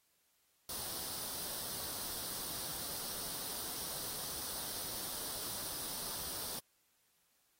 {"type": "noise with comb filter", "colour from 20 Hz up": "white", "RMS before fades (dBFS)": -42, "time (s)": [0.69, 6.59], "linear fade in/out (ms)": 2, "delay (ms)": 0.21, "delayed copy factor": 0.6, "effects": ["white hiss -75 dBFS RMS until 7.59 s", "AAC 48 kbps"]}